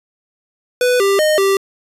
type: tone with pitch steps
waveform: square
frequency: 495.9 / 395.1 / 615 / 391.3 Hz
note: B4 / G4 / D#5 / G4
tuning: +7 / +14 / -20 / -3 cents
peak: -12 dBFS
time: 0.81-1.57 s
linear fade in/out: 2 ms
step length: 190 ms
effects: resampled to 32000 Hz